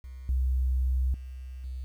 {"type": "tone with level steps", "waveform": "sine", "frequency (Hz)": 64.2, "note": "C2", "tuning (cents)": -32, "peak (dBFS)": [-39, -23, -37, -33], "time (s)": [0.04, 1.84], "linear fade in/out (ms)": 0, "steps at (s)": [0.29, 1.14, 1.64], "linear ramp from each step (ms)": 2, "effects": ["10-bit"]}